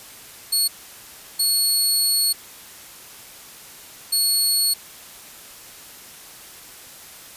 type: tone bursts at uneven times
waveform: 20% pulse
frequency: 4368 Hz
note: C#8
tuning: 26 cents flat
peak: -11 dBFS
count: 3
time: 0.52-0.68 / 1.39-2.33 / 4.12-4.74 s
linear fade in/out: 10 ms
effects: white hiss -42 dBFS RMS until 7.36 s + resampled to 32000 Hz